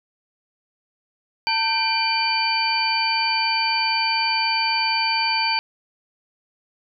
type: tone cluster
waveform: sine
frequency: 901 / 1552 / 2377 / 3032 / 4590 Hz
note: A5 / G6 / D7 / F#7 / D8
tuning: +41 / -18 / +20 / +42 / -40 cents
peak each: -23 / -31 / -24 / -31 / -23 dBFS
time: 1.47-5.59 s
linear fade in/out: 0 ms
effects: none